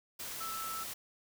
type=tone in noise; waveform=sine; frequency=1318.5 Hz; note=E6; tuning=in tune; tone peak=-39 dBFS; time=0.4-0.84 s; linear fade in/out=10 ms; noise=white; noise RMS=-42 dBFS; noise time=0.19-0.94 s; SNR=0 dB; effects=none